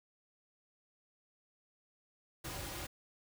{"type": "noise with comb filter", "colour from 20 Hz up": "pink", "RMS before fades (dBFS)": -43, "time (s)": [2.44, 2.87], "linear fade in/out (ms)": 10, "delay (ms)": 4.5, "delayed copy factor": -0.6, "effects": []}